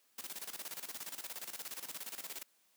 white noise with tremolo, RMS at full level -43 dBFS, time 0.18-2.43 s, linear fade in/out 5 ms, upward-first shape square, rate 17 Hz, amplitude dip 75%, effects white hiss -72 dBFS RMS until 2.76 s + high-pass 200 Hz 12 dB/octave

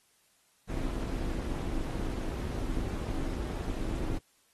brown noise with amplitude modulation, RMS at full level -30 dBFS, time 0.68-4.19 s, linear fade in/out 20 ms, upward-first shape sine, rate 295 Hz, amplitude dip 75%, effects white hiss -68 dBFS RMS until 4.53 s + AAC 32 kbps

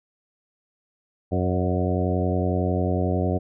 harmonic tone with a mistuned harmonic, 91 Hz, F#2, 28 cents flat, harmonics 1 / 2 / 3 / 4 / 5 / 6 / 7 / 8, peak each -24 / -27 / -29 / -30 / -31 / -32 / -32 / -33 dBFS, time 1.31-3.39 s, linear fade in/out 20 ms, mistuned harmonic 6, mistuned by +33 cents, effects none

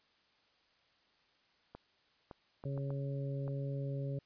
clicks, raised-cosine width 1 ms, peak -33 dBFS, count 6, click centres 1.75 / 2.312 / 2.639 / 2.777 / 2.905 / 3.479 s
harmonic tone, 138.59 Hz, C#3, in tune, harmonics 1 / 2 / 3 / 4, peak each -36 / -47 / -47 / -46 dBFS, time 2.65-4.19 s, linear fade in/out 5 ms
effects white hiss -71 dBFS RMS until 4.25 s + resampled to 11025 Hz

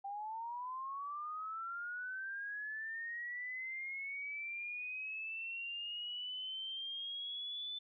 sine linear sweep, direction up, 784 to 3520 Hz, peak -40 dBFS, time 0.04-7.79 s, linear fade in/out 10 ms, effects none

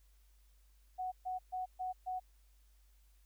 sine tone bursts, 740 Hz, F#5, in tune, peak -36 dBFS, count 5, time 0.98-2.2 s, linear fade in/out 20 ms, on 140 ms, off 130 ms, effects added 50 Hz sine -63 dBFS peak until 3.25 s + white hiss -75 dBFS RMS until 3.25 s

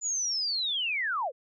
sine linear sweep, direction down, 7040 to 448.2 Hz, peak -27 dBFS, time 0.01-1.32 s, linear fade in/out 50 ms, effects none

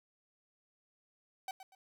45% pulse tone with echo, 763 Hz, G5, 47 cents flat, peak -38 dBFS, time 1.48-1.51 s, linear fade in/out 2 ms, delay 120 ms, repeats 2, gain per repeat -11 dB, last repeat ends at 1.75 s, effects none

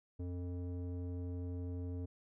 square tone with low-pass filter, 88.8 Hz, F2, 29 cents sharp, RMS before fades -41 dBFS, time 0.19-2.06 s, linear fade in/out 10 ms, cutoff 390 Hz, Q 1.6, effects none

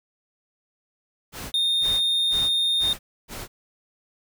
pink noise bursts, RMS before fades -35 dBFS, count 5, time 1.32-3.48 s, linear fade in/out 50 ms, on 200 ms, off 290 ms
triangle tone, 3663 Hz, A#7, 31 cents flat, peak -18 dBFS, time 1.54-2.93 s, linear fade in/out 2 ms
effects none

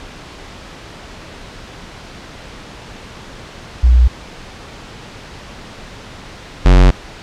sine / square tone pair in turn, 61 / 45.57 Hz, B1 / F#1, -21 / -26 cents, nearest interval perfect fourth, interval 505 cents, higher first, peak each -5 dBFS, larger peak neither, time 3.83-4.08 / 6.65-6.91 s, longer second, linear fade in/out 10 ms, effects pink hiss -34 dBFS RMS until 7.22 s + low-pass 5000 Hz 12 dB/octave

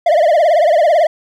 triangle tone with vibrato, 644 Hz, E5, 41 cents flat, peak -6 dBFS, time 0.06-1.07 s, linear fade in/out 5 ms, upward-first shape triangle, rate 18 Hz, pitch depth 190 cents each way, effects none

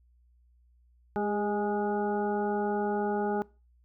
harmonic tone with a mistuned harmonic, 207.4 Hz, G#3, 2 cents flat, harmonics 1 / 2 / 3 / 4 / 6 / 7, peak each -32 / -31 / -39 / -32 / -45 / -42 dBFS, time 1.16-3.42 s, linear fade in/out 0 ms, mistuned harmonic 2, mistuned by -25 cents, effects noise-tail reverb RT60 0.3 s tail -22 dB re dry + added 60 Hz sine -60 dBFS peak until 3.84 s

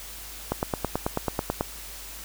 click train, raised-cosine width 1 ms, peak -10 dBFS, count 11, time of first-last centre 0.52-1.609 s, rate 9.18 Hz, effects added 50 Hz sine -45 dBFS peak until 2.24 s + white hiss -41 dBFS RMS until 2.24 s

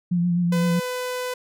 sine tone with vibrato, 174.61 Hz, F3, in tune, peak -18 dBFS, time 0.11-0.8 s, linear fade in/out 10 ms, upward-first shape sine, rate 7.8 Hz, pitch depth 32 cents each way
sawtooth tone with pitch glide, 504 to 501.1 Hz, B4 to B4, +35 to +25 cents, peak -22 dBFS, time 0.52-1.34 s, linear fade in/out 5 ms, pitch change -10 cents, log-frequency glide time 0.69-0.84 s
effects none

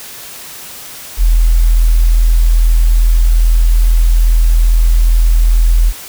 sine tone, 41.2 Hz, E1, in tune, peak -5 dBFS, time 1.17-5.93 s, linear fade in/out 50 ms, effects white hiss -30 dBFS RMS until 6.08 s

